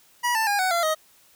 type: tone with pitch steps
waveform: 25% pulse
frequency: 968 / 887.7 / 814 / 746.4 / 684.5 / 627.7 Hz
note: B5 / A5 / G#5 / F#5 / F5 / D#5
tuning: -35 / +15 / -35 / +15 / -35 / +15 cents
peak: -17 dBFS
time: 0.23-0.95 s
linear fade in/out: 20 ms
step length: 120 ms
effects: white hiss -57 dBFS RMS until 1.35 s